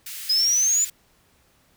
white high-pass noise, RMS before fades -35 dBFS, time 0.06-0.9 s, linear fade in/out 5 ms, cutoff 1700 Hz, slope 24 dB/octave
sine exponential sweep, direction up, 4999 to 7120 Hz, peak -17 dBFS, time 0.29-0.85 s, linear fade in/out 10 ms
effects pink hiss -61 dBFS RMS until 1.76 s

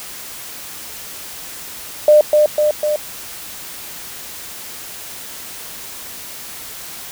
sine tone with echo, 601 Hz, D5, 40 cents sharp, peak -5 dBFS, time 2.08-2.21 s, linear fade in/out 2 ms, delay 250 ms, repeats 3, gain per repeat -3 dB, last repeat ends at 2.96 s, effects white hiss -32 dBFS RMS until 7.11 s

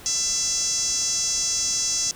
5% pulse tone with band-pass filter, 671 Hz, E5, 31 cents sharp, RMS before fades -24 dBFS, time 0.06-2.11 s, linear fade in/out 0 ms, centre 6100 Hz, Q 5.8, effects pink hiss -44 dBFS RMS until 2.15 s

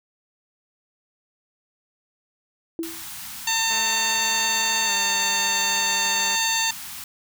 sine tone with exponential decay, 330.3 Hz, E4, 4 cents sharp, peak -22 dBFS, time 2.79-3.08 s, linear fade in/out 1 ms, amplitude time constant 61 ms
white band-stop noise, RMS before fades -36 dBFS, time 2.83-7.04 s, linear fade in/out 2 ms, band 270 to 760 Hz, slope 48 dB/octave
harmonic tone, 903 Hz, A5, 45 cents sharp, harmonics 1 / 2 / 3 / 4 / 5 / 7 / 8, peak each -28 / -28 / -28 / -28 / -28 / -28 / -28 dBFS, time 3.47-6.71 s, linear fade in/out 5 ms
5% pulse tone with pitch glide, 217.9 to 198.66 Hz, A3 to G3, -17 to +23 cents, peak -23 dBFS, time 3.7-6.36 s, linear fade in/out 10 ms, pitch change -160 cents, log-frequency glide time 4.85-4.92 s
effects none

